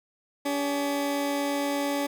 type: tone pair together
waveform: 20% pulse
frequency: 284.2 / 401.9 Hz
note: C#4 / G4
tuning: +43 / +43 cents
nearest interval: tritone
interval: 600 cents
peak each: -21 / -33 dBFS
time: 0.45-2.07 s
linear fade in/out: 10 ms
effects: none